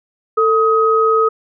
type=tone pair together; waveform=sine; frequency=445.6 / 1262.3 Hz; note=A4 / D#6; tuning=+22 / +25 cents; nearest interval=octave + tritone; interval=1803 cents; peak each=-13 dBFS; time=0.37-1.29 s; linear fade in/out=10 ms; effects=none